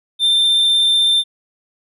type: tone with vibrato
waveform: triangle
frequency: 3579 Hz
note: A7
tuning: 29 cents sharp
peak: -10 dBFS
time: 0.19-1.24 s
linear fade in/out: 50 ms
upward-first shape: sine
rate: 16 Hz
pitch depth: 8 cents each way
effects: none